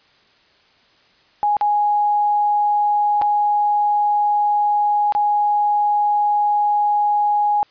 sine tone with dropouts, 830 Hz, G#5, 1 cent flat, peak -14 dBFS, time 1.43-7.63 s, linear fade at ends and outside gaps 0 ms, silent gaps 1.568-1.611 / 3.215-3.22 / 5.123-5.15 s, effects white hiss -55 dBFS RMS until 7.7 s + resampled to 11025 Hz

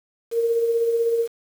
sine tone with tremolo, 463.3 Hz, A#4, 11 cents flat, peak -16 dBFS, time 0.31-1.28 s, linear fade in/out 50 ms, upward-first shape sine, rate 16 Hz, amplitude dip 40%, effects 7-bit

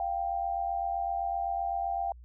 sine tone pair together, 696.2 / 784 Hz, F5 / G5, -6 / 0 cents, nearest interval major second, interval 206 cents, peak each -32 / -31 dBFS, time 0-2.12 s, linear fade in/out 2 ms, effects added 60 Hz sine -47 dBFS peak until 2.24 s

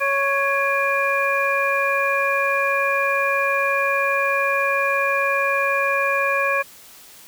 harmonic tone with a mistuned harmonic, 554.4 Hz, C#5, in tune, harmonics 1 / 2 / 3 / 4, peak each -23 / -23 / -23 / -23 dBFS, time 0-6.63 s, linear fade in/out 20 ms, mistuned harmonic 4, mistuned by +140 cents, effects white hiss -45 dBFS RMS until 7.27 s

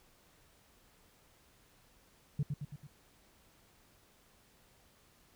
sine tone with echo, 144.7 Hz, D3, 25 cents flat, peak -27 dBFS, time 2.39-2.43 s, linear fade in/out 5 ms, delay 110 ms, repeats 4, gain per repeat -5 dB, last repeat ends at 2.87 s, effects tanh soft clip ceiling -27 dBFS + pink hiss -66 dBFS RMS until 5.35 s

